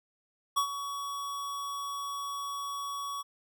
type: tone with ADSR envelope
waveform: square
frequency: 1125 Hz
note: C#6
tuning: 25 cents sharp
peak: -24 dBFS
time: 0.56-3.23 s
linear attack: 16 ms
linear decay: 90 ms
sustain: -11 dB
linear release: 23 ms
effects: none

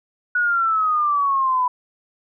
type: exponential sweep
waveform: sine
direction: down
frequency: 1471 to 987.8 Hz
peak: -16 dBFS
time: 0.35-1.68 s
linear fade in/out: 5 ms
effects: none

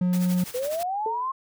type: tone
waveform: triangle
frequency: 180.2 Hz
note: F#3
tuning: 45 cents flat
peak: -18 dBFS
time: 0.01-0.44 s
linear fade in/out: 5 ms
type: noise with tremolo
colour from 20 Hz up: white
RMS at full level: -36 dBFS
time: 0.13-0.83 s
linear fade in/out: 0 ms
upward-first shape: sine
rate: 12 Hz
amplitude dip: 70%
type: linear sweep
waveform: sine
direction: up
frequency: 480 to 1080 Hz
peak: -25 dBFS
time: 0.54-1.32 s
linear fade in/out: 10 ms
type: tone with exponential decay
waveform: sine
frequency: 440 Hz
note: A4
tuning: in tune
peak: -25 dBFS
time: 1.06-1.3 s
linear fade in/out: 2 ms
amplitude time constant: 52 ms
effects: none

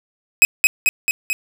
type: tone with echo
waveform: 45% pulse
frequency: 2539 Hz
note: D#7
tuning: 34 cents sharp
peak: -6 dBFS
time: 0.42-0.45 s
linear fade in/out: 0 ms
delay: 220 ms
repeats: 4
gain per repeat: -3 dB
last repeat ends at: 1.33 s
effects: none

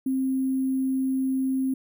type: tone with sample-and-hold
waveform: sine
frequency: 264 Hz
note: C4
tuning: 16 cents sharp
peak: -22 dBFS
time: 0.06-1.74 s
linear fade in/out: 5 ms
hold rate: 11025 Hz
effects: none

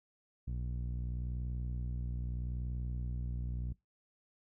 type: tone with low-pass filter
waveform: sawtooth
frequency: 60.8 Hz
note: B1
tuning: 26 cents flat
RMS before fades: -38 dBFS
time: 0.47-3.73 s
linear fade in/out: 10 ms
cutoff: 150 Hz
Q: 1.1
effects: noise-tail reverb RT60 0.2 s tail -22 dB re dry

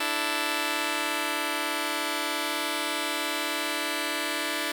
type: chord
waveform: 5% pulse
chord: D suspended second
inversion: none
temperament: just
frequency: 293.7 / 330.4 / 440.5 Hz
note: D4 / E4 / A4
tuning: 0 / +4 / +2 cents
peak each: -19 / -19 / -24 dBFS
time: 0-4.72 s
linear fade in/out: 5 ms
effects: none

